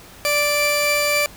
sawtooth tone pair together, 586.3 / 2349 Hz, D5 / D7, -3 / 0 cents, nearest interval 2 octaves, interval 2403 cents, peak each -16 dBFS, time 0.25-1.26 s, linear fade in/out 0 ms, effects pink hiss -43 dBFS RMS until 1.36 s

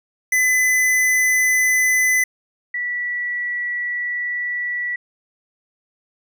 square / sine tone pair in turn, 2013 / 1950.1 Hz, B6 / B6, +33 / -22 cents, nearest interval minor second, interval 55 cents, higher first, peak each -15 / -21 dBFS, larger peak first, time 0.32-2.24 / 2.74-4.96 s, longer second, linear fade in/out 5 ms, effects none

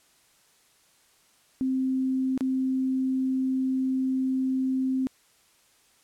sine tone with dropouts, 261.6 Hz, C4, in tune, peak -23 dBFS, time 1.61-5.07 s, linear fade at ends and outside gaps 0 ms, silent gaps 2.377-2.408 s, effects white hiss -62 dBFS RMS until 6.03 s + low-pass 11000 Hz 12 dB/octave

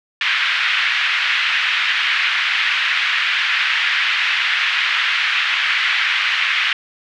pink band-pass noise, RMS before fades -18 dBFS, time 0.21-6.73 s, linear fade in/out 2 ms, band 1600 to 3200 Hz, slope 24 dB/octave, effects none

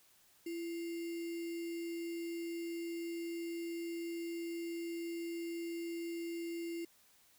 sine tone with sample-and-hold, 337 Hz, E4, 38 cents sharp, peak -38 dBFS, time 0.46-6.85 s, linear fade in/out 5 ms, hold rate 2450 Hz, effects white hiss -67 dBFS RMS until 7.38 s

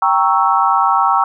sine chord, G diminished seventh, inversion none, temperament equal, 784 / 932.3 / 1108.7 / 1318.5 Hz, G5 / Bb5 / Db6 / Fb6, 0 / 0 / 0 / 0 cents, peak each -16 dBFS, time 0.02-1.24 s, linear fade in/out 2 ms, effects none

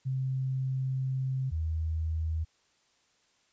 sine tone pair in turn, 131.6 / 79.98 Hz, C3 / D#2, +10 / +48 cents, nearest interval major sixth, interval 862 cents, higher first, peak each -28 dBFS, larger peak neither, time 0.05-1.51 / 1.51-2.45 s, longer first, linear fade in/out 20 ms, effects white hiss -69 dBFS RMS until 3.52 s + resampled to 16000 Hz

